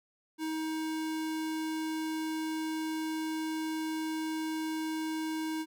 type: tone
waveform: square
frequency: 316.2 Hz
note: D#4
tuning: 28 cents sharp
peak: -33 dBFS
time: 0.38-5.66 s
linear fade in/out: 50 ms
effects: none